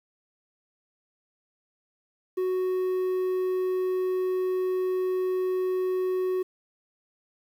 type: tone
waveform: triangle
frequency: 370 Hz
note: F#4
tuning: in tune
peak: -22 dBFS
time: 2.37-6.43 s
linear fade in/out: 10 ms
effects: 9-bit